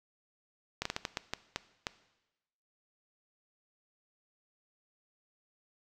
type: slowing click train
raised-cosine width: 0.2 ms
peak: -15 dBFS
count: 9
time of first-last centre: 0.82-1.868 s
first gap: 34 ms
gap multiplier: 1.37
effects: noise-tail reverb RT60 1.0 s tail -17 dB re dry